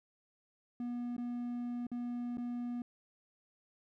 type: tone with dropouts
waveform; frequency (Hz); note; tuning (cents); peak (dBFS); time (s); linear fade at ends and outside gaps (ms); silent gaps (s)
triangle; 241.9; B3; -36; -34; 0.8-2.82; 2; 1.166-1.18 / 1.868-1.916 / 2.372-2.381
effects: none

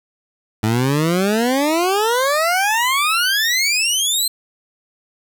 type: exponential sweep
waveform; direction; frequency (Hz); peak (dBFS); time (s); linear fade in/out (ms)
20% pulse; up; 105.6 to 4186; -10; 0.63-4.28; 5
effects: 8-bit

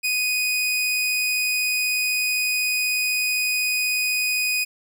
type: tone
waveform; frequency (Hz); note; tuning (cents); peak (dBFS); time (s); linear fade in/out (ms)
sawtooth; 2489; D#7; 0; -17; 0.03-4.65; 20
effects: none

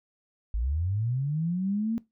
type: linear sweep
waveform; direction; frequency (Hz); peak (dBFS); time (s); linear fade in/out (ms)
sine; up; 49.66 to 233.1; -25; 0.54-1.98; 0
effects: noise-tail reverb RT60 0.2 s tail -21 dB re dry

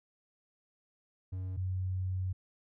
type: tone pair in turn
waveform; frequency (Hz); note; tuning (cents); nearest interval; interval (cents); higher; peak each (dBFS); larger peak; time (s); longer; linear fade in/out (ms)
triangle / sine; 93 / 93; F#2 / F#2; +9 / +9; unison; 0; neither; -33 / -31; second; 1.32-1.57 / 1.57-2.33; second; 10
effects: none

